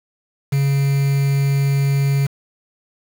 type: tone with quantisation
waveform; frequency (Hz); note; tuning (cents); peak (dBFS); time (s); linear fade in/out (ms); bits
triangle; 139; C#3; +5; -12; 0.52-2.27; 10; 5
effects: none